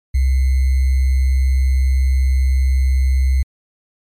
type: tone with sample-and-hold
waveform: sine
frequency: 65.41 Hz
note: C2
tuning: in tune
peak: -11 dBFS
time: 0.14-3.43 s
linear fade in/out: 10 ms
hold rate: 2100 Hz
effects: MP3 64 kbps